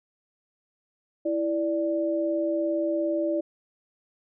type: tone pair together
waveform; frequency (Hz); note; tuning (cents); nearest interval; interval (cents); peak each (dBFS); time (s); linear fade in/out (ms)
sine; 330.1 / 587.3; E4 / D5; +2 / 0; minor seventh; 998; -26; 1.25-3.41; 10
effects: none